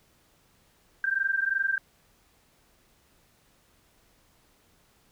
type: tone pair together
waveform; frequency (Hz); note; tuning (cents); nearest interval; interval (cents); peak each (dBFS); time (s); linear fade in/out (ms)
sine; 1568 / 1590.8; G6 / G6; 0 / +25; unison; 25; -27; 1.04-1.78; 2
effects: pink hiss -64 dBFS RMS until 5.11 s